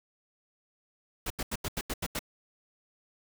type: noise bursts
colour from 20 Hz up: pink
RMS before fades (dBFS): -33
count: 8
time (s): 1.26-2.192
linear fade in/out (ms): 5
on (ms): 43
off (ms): 84
effects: none